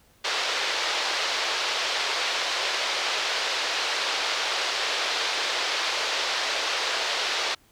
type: band-pass noise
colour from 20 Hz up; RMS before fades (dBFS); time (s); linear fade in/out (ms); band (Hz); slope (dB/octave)
white; -27; 0.24-7.55; 10; 420 to 4800; 24
effects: pink hiss -60 dBFS RMS until 7.71 s